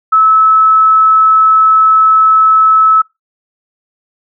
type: tone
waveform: sine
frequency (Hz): 1300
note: E6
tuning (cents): -24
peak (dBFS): -4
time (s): 0.12-3.02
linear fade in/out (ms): 10
effects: noise-tail reverb RT60 0.2 s tail -24 dB re dry